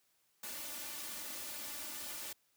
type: noise with comb filter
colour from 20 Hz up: white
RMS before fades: -44 dBFS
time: 0.43-2.33 s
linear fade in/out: 5 ms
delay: 3.4 ms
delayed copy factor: +1
effects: white hiss -75 dBFS RMS until 2.56 s + high-pass 80 Hz 12 dB/octave